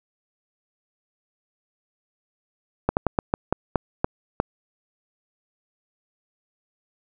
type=slowing click train; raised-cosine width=1 ms; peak=-5 dBFS; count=9; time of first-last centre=2.89-4.401 s; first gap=79 ms; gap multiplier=1.24; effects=none